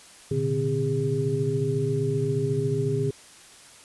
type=tone cluster; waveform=sine; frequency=118.4 / 132 / 146.5 / 259.4 / 406.5 Hz; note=A#2 / C3 / D3 / C4 / G#4; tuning=+27 / +16 / -4 / -15 / -37 cents; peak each=-29 / -34 / -27 / -34 / -26 dBFS; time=0.31-3.11 s; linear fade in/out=5 ms; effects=white hiss -49 dBFS RMS until 3.84 s + resampled to 24000 Hz